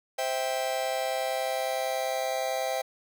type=chord; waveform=45% pulse; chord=C major; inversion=none; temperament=just; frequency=523.3 / 654.1 / 784.9 Hz; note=C5 / E5 / G5; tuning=0 / -14 / +2 cents; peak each=-32 dBFS; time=0.18-2.82 s; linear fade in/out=10 ms; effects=none